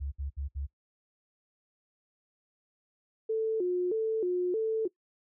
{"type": "tone bursts", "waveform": "sine", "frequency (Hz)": 69.9, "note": "C#2", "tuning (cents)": 15, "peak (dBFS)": -32, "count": 4, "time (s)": [0, 0.669], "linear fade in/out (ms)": 20, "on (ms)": 120, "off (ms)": 63}
{"type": "tone with vibrato", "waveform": "sine", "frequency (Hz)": 398.8, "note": "G4", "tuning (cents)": 30, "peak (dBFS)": -26, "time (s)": [3.29, 4.88], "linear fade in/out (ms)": 10, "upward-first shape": "square", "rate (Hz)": 1.6, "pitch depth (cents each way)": 180}
{"effects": ["noise-tail reverb RT60 0.1 s tail -21 dB re dry"]}